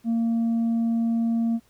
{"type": "tone with tanh clipping", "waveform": "sine", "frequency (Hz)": 230, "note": "A#3", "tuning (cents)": -23, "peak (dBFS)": -21, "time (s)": [0.04, 1.6], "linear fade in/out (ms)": 50, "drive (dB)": 2, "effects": ["pink hiss -62 dBFS RMS until 1.69 s"]}